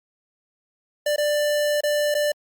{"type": "tone with dropouts", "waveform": "square", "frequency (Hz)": 591, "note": "D5", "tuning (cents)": 11, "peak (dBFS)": -20, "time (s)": [1.06, 2.32], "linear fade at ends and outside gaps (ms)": 5, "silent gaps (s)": [[1.162, 1.18], [1.808, 1.835], [2.143, 2.149]], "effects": ["Opus 48 kbps"]}